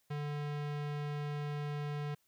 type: tone with low-pass filter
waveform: square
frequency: 146.83 Hz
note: D3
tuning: in tune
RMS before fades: -38 dBFS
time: 0.1-2.15 s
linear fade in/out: 10 ms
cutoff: 3400 Hz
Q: 0.8
effects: white hiss -75 dBFS RMS until 2.27 s